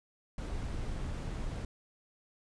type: noise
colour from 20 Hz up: brown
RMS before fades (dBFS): -37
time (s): 0.38-1.65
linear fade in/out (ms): 2
effects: resampled to 22050 Hz